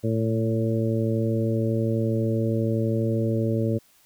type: harmonic tone with a mistuned harmonic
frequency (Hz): 112.4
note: A2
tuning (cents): +37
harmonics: 1 / 2 / 3 / 4 / 5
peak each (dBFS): -24 / -27 / -29 / -30 / -31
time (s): 0.03-3.79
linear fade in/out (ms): 20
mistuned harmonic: 1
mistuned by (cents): +17
effects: white hiss -59 dBFS RMS until 4.05 s